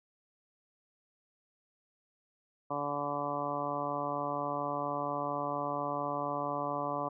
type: harmonic tone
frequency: 144.3 Hz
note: D3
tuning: 30 cents flat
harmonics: 1 / 2 / 3 / 4 / 5 / 6 / 7 / 8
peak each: -45 / -41 / -44 / -38 / -39 / -43 / -38 / -39 dBFS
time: 2.7-7.09 s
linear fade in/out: 10 ms
effects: none